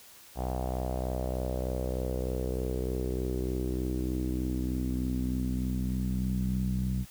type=tone with low-pass filter sweep; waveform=sawtooth; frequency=63.3 Hz; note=B1; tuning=43 cents sharp; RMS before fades=-31 dBFS; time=0.35-7.06 s; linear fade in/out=50 ms; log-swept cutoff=760 to 170 Hz; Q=4.3; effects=white hiss -53 dBFS RMS until 7.1 s